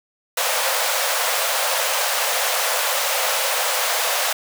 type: high-pass noise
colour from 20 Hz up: pink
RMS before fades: -21 dBFS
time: 0.37-4.33 s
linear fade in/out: 5 ms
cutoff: 490 Hz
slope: 96 dB/octave
effects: none